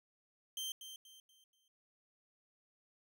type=tone with echo; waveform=sawtooth; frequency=3136 Hz; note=G7; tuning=in tune; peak=-36 dBFS; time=0.57-0.72 s; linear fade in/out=2 ms; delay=240 ms; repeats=4; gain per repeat=-9 dB; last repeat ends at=1.68 s; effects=none